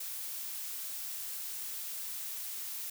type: noise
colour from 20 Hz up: blue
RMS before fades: -40 dBFS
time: 0-2.9 s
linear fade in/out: 5 ms
effects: none